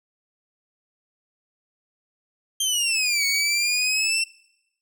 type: exponential two-way sweep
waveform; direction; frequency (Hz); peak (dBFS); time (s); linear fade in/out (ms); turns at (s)
20% pulse; down then up; 3186 to 2217 to 2705; -15; 2.6-4.24; 5; 3.26
effects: noise-tail reverb RT60 0.9 s tail -24 dB re dry